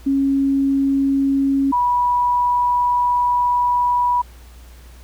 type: tone pair in turn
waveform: sine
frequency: 274.2 / 977.1 Hz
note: C#4 / B5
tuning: -19 / -19 cents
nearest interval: octave + minor seventh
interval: 2200 cents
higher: second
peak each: -14 dBFS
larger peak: neither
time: 0.06-1.72 / 1.72-4.22 s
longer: second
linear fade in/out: 10 ms
effects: added 60 Hz sine -39 dBFS peak until 5.03 s + pink hiss -49 dBFS RMS until 5.03 s